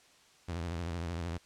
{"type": "tone with vibrato", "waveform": "sawtooth", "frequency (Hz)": 85, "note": "F2", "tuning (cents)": -46, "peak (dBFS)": -31, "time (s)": [0.48, 1.38], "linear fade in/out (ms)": 10, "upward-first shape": "sine", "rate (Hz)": 13, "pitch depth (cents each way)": 100, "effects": ["white hiss -62 dBFS RMS until 1.45 s", "low-pass 7000 Hz 12 dB/octave"]}